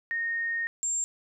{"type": "tone pair in turn", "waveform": "sine", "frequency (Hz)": [1850, 7400], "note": ["A#6", "A#8"], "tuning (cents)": [-14, -14], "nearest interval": "2 octaves", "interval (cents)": 2400, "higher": "second", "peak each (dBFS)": [-27, -26], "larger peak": "second", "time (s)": [[0.11, 0.67], [0.83, 1.04]], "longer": "first", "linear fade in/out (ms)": 0, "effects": []}